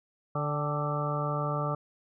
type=harmonic tone with a mistuned harmonic; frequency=146.83 Hz; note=D3; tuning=in tune; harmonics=1 / 2 / 3 / 4 / 5 / 6 / 8 / 9; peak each=-31 / -41 / -39 / -35 / -41 / -40 / -34 / -39 dBFS; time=0.35-1.75 s; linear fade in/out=5 ms; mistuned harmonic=5; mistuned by=+62 cents; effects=none